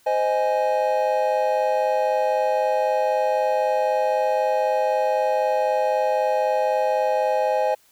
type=chord; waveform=triangle; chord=Ab major; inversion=first; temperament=just; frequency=519.1 / 623 / 830.6 Hz; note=C5 / Eb5 / Ab5; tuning=-14 / +2 / 0 cents; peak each=-21 dBFS; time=0.06-7.75 s; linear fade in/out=10 ms; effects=white hiss -58 dBFS RMS until 7.91 s